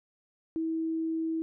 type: tone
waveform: sine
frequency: 323.8 Hz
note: E4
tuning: 31 cents flat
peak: -28 dBFS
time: 0.56-1.42 s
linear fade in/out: 0 ms
effects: none